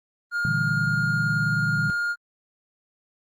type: tone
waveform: triangle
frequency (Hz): 1416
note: F6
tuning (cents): +23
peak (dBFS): -21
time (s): 0.31-2.16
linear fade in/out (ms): 50
type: chord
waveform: sine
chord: E half-diminished seventh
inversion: second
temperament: equal with one note detuned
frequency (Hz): 116.54 / 146.83 / 165.39 / 196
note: Bb2 / D3 / E3 / G3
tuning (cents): 0 / 0 / +6 / 0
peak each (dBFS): -29 / -27 / -30 / -33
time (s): 0.45-1.9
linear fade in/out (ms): 0
effects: Opus 24 kbps